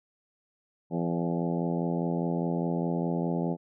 harmonic tone with a mistuned harmonic, 84.9 Hz, F2, 48 cents flat, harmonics 2 / 3 / 4 / 5 / 6 / 7 / 8 / 9 / 10, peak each -29 / -33 / -35 / -37 / -39 / -40 / -41 / -42 / -43 dBFS, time 0.9-3.57 s, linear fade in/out 50 ms, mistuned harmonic 7, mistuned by -29 cents, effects none

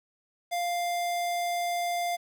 square tone, 698.5 Hz, F5, in tune, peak -28 dBFS, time 0.51-2.17 s, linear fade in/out 20 ms, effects 10-bit

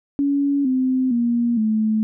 sine tone with pitch steps, 281.9 / 258.5 / 237 / 217.4 Hz, C#4 / C4 / A#3 / A3, +29 / -21 / +29 / -21 cents, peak -16 dBFS, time 0.19-2.03 s, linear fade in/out 0 ms, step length 460 ms, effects none

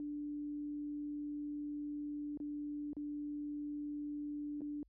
sine tone with dropouts, 293.7 Hz, D4, in tune, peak -39 dBFS, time 0-4.83 s, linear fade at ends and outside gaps 1 ms, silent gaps 2.374-2.401 / 2.932-2.967 / 4.608-4.617 s, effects added 50 Hz sine -66 dBFS peak until 4.88 s

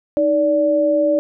sine tone pair together, 311.1 / 580.5 Hz, D#4 / D5, 0 / -20 cents, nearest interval major seventh, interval 1080 cents, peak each -19 / -14 dBFS, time 0.17-1.19 s, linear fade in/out 0 ms, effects none

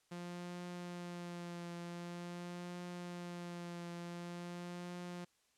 sawtooth tone with vibrato, 174.61 Hz, F3, in tune, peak -40 dBFS, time 0.11-5.25 s, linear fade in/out 10 ms, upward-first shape triangle, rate 0.46 Hz, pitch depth 24 cents each way, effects white hiss -75 dBFS RMS until 5.57 s + low-pass 9000 Hz 12 dB/octave

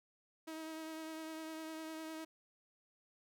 sawtooth tone with vibrato, 318.2 Hz, D#4, 39 cents sharp, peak -40 dBFS, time 0.47-2.25 s, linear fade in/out 10 ms, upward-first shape triangle, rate 9.9 Hz, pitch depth 24 cents each way, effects none

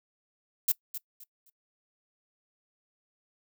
violet noise with echo, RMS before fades -24 dBFS, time 0.68-0.72 s, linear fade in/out 5 ms, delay 260 ms, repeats 3, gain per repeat -12 dB, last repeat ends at 1.5 s, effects noise-tail reverb RT60 0.1 s tail -22 dB re dry

